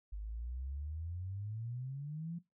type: exponential sweep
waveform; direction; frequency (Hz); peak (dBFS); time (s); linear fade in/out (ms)
sine; up; 49.41 to 174.61; -39; 0.12-2.39; 10
effects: noise-tail reverb RT60 0.2 s tail -18 dB re dry